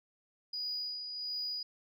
sine tone with tremolo, 4917 Hz, D#8, 21 cents flat, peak -33 dBFS, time 0.53-1.63 s, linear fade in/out 5 ms, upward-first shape sine, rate 1.4 Hz, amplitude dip 50%, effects tanh soft clip ceiling -30 dBFS

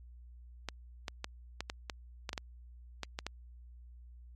clicks, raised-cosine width 0.2 ms, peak -19 dBFS, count 12, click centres 0.687 / 1.082 / 1.244 / 1.606 / 1.699 / 1.898 / 2.292 / 2.331 / 2.378 / 3.033 / 3.189 / 3.266 s, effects added 60 Hz sine -50 dBFS peak until 4.35 s + MP3 64 kbps

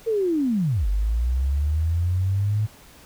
sine linear two-way sweep, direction down then up, 466.2 to 47.42 to 108.6 Hz, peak -19 dBFS, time 0.06-2.67 s, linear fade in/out 20 ms, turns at 0.87 s, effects pink hiss -49 dBFS RMS until 3.05 s

